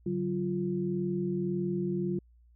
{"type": "tone cluster", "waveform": "sine", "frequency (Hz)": [143.9, 185.7, 349.1], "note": ["D3", "F#3", "F4"], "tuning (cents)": [-35, 7, -1], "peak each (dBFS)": [-37, -31, -32], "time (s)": [0.06, 2.19], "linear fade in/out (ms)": 5, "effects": ["added 59 Hz sine -57 dBFS peak until 2.55 s"]}